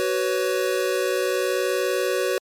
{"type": "chord", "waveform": "square", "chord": "F# suspended fourth", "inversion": "none", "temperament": "equal with one note detuned", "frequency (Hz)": [375.2, 493.9, 554.4], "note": ["F#4", "B4", "C#5"], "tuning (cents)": [24, 0, 0], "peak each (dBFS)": [-25, -26, -27], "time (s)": [0, 2.38], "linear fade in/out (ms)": 0, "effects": ["MP3 64 kbps"]}